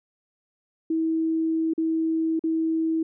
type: tone with dropouts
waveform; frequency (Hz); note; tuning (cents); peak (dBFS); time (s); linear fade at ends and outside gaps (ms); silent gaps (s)
sine; 323; E4; -35; -21; 0.9-3.03; 5; 1.736-1.778 / 2.394-2.438
effects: none